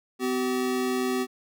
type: tone pair together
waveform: square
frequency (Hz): 254 / 381.6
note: B3 / G4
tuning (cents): +49 / -47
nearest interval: perfect fifth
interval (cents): 704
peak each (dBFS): -28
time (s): 0.19-1.27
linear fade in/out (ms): 50
effects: none